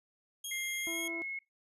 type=tone; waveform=15% pulse; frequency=3270 Hz; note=G#7; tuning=28 cents flat; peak=-31 dBFS; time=0.44-1.08 s; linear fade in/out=5 ms
type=tone with pitch glide; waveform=sine; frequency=2100 to 2175 Hz; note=C7 to C#7; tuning=+6 to -33 cents; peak=-36 dBFS; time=0.51-1.39 s; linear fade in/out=5 ms; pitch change=+61 cents; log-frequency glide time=0.82-1.02 s
type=harmonic tone; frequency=333.9 Hz; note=E4; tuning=22 cents sharp; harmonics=1 / 2 / 3 / 4; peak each=-40 / -47 / -54 / -60 dBFS; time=0.87-1.22 s; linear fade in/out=0 ms
effects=noise-tail reverb RT60 0.2 s tail -22 dB re dry + resampled to 32000 Hz